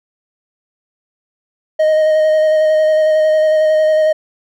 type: tone with vibrato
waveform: triangle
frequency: 622.3 Hz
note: D#5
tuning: in tune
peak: -7 dBFS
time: 1.79-4.13 s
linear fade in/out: 10 ms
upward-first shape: square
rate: 11 Hz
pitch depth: 12 cents each way
effects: none